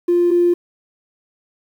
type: tone pair in turn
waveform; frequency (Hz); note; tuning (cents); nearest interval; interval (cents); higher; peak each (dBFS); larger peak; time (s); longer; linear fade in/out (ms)
triangle; 349.2 / 349.2; F4 / F4; 0 / 0; unison; 0; neither; -8 / -7; second; 0.08-0.31 / 0.31-0.54; neither; 10
effects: tanh soft clip ceiling -9 dBFS + 8-bit